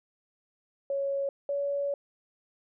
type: tone pair in turn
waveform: sine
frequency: 554.4 / 565.4 Hz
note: C#5 / C#5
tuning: 0 / +34 cents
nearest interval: unison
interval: 34 cents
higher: second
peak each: -27 dBFS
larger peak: neither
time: 0.9-1.29 / 1.49-1.94 s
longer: second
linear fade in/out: 2 ms
effects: none